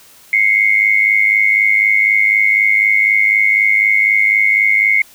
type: tone pair together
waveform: sine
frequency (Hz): 2093 / 2197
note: C7 / C#7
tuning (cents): 0 / -16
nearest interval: minor second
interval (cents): 84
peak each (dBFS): -12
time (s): 0.33-5.02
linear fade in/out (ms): 2
effects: white hiss -44 dBFS RMS until 5.14 s